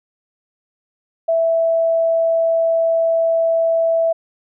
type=tone; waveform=sine; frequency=659.3 Hz; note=E5; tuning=in tune; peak=-13 dBFS; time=1.28-4.13 s; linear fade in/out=10 ms; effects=none